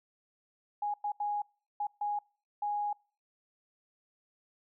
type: tone bursts at uneven times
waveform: sine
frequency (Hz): 827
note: G#5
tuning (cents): -8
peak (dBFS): -30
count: 6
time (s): 0.82-0.94 / 1.04-1.12 / 1.2-1.42 / 1.8-1.87 / 2.01-2.19 / 2.62-2.93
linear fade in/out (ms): 5
effects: noise-tail reverb RT60 0.4 s tail -26 dB re dry